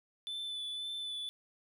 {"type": "tone with vibrato", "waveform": "triangle", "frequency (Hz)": 3500, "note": "A7", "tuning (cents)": -10, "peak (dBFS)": -36, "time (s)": [0.27, 1.29], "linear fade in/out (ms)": 0, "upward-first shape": "sine", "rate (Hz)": 1.9, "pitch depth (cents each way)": 19, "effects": []}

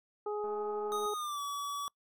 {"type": "harmonic tone", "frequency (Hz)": 418, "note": "G#4", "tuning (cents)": 11, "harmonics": [1, 2, 3], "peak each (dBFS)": [-34, -40, -44], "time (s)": [0.26, 1.14], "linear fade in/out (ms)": 5}
{"type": "click train", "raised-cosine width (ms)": 1, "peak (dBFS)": -39, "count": 134, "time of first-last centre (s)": [0.44, 1.059], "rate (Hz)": 215}
{"type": "tone with pitch glide", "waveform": "square", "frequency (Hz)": [1244.5, 1141.2], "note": ["D#6", "C#6"], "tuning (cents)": [0, 50], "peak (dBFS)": -36, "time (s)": [0.92, 1.88], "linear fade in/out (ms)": 0, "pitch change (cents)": -150, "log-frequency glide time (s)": [1.14, 1.41]}
{"effects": ["noise-tail reverb RT60 0.1 s tail -26 dB re dry"]}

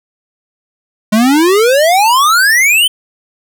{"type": "exponential sweep", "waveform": "square", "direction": "up", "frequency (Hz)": [206.4, 3136], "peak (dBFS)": -7, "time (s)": [1.12, 2.88], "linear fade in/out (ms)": 10, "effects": []}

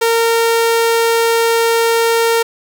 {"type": "tone", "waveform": "sawtooth", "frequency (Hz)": 459.8, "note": "A#4", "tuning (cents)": -24, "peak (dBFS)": -7, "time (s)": [0.01, 2.43], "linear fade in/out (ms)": 10, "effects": []}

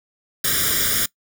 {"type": "noise with comb filter", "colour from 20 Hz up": "white", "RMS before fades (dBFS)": -20, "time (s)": [0.44, 1.06], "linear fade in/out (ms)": 5, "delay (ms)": 0.57, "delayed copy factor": 1, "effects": ["noise-tail reverb RT60 0.1 s tail -21 dB re dry"]}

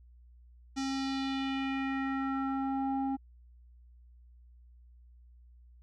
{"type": "tone with low-pass filter sweep", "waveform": "square", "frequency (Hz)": 269.4, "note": "C#4", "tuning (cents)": -49, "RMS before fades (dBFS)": -33, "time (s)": [0.76, 3.17], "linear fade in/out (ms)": 20, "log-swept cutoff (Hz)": [6000, 670], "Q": 2.5, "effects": ["added 60 Hz sine -54 dBFS peak until 5.82 s"]}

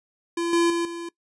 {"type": "tone with level steps", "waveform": "square", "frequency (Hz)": 340, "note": "F4", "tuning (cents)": -46, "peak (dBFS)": [-24, -18, -23, -32], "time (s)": [0.37, 1.09], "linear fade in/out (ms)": 5, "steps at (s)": [0.53, 0.7, 0.85], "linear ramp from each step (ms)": 2, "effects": ["noise-tail reverb RT60 0.1 s tail -21 dB re dry", "resampled to 24000 Hz"]}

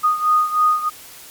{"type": "beating tone pair", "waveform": "sine", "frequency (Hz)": [1236, 1239.2], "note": ["D#6", "D#6"], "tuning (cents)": [-12, -7], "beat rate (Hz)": 3.2, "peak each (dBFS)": [-15, -19], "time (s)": [0.03, 0.9], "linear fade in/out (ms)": 20, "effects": ["white hiss -40 dBFS RMS until 1.3 s", "MP3 96 kbps"]}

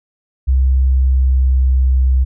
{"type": "tone with pitch glide", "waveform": "sine", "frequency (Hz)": [65.41, 64.66], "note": ["C2", "C2"], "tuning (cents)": [0, -20], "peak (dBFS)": -9, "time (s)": [0.47, 2.25], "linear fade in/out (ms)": 20, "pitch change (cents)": -20, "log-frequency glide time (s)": [0.82, 2.02], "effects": []}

